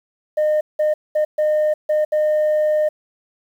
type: tone bursts at uneven times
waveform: sine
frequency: 610 Hz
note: D#5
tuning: 34 cents flat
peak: -12 dBFS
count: 6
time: 0.37-0.61 / 0.79-0.94 / 1.15-1.25 / 1.38-1.74 / 1.89-2.05 / 2.12-2.89 s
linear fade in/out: 10 ms
effects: tanh soft clip ceiling -13 dBFS + 8-bit